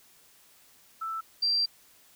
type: tone pair in turn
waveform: sine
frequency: 1323 / 4715 Hz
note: E6 / D8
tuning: +6 / +6 cents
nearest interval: octave + minor seventh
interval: 2200 cents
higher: second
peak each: -31 / -23 dBFS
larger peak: second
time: 1.01-1.21 / 1.42-1.66 s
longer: second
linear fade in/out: 10 ms
effects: white hiss -59 dBFS RMS until 2.15 s